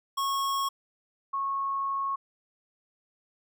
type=tone pair in turn; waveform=square / sine; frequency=1097 / 1097 Hz; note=C#6 / C#6; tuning=-18 / -18 cents; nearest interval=unison; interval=0 cents; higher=neither; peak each=-27 dBFS; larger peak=neither; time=0.17-0.69 / 1.33-2.16 s; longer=second; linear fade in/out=10 ms; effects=none